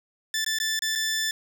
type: tone with dropouts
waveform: 15% pulse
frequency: 1760 Hz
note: A6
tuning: in tune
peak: -18 dBFS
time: 0.34-1.31 s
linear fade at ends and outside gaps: 2 ms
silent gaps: 0.446-0.463 / 0.587-0.6 / 0.792-0.821 / 0.953-0.957 s
effects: none